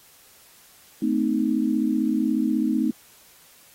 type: chord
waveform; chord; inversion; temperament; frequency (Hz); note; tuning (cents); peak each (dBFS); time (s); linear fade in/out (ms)
sine; A diminished; none; equal with one note detuned; 220 / 256.2 / 311.1; A3 / C4 / Eb4; 0 / -36 / 0; -24; 1.02-2.91; 5
effects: white hiss -53 dBFS RMS until 3.74 s + AAC 48 kbps